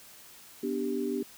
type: chord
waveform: sine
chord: G major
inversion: first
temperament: equal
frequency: 246.9 / 293.7 / 392 Hz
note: B3 / D4 / G4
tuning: 0 / 0 / 0 cents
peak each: -33 / -34 / -32 dBFS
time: 0.63-1.23 s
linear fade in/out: 5 ms
effects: white hiss -52 dBFS RMS until 1.37 s